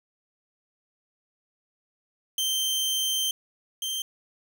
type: tone pair in turn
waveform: sawtooth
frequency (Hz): 3127 / 3143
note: G7 / G7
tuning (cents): -5 / +4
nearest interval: unison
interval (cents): 9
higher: second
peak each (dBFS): -21 / -25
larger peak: first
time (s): 2.38-3.31 / 3.82-4.02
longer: first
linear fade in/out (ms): 2
effects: none